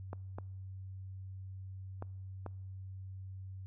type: clicks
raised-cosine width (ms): 1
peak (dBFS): -28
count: 4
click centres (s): 0.131 / 0.385 / 2.024 / 2.463
effects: noise-tail reverb RT60 1.0 s tail -25 dB re dry + added 95 Hz sine -43 dBFS peak until 3.66 s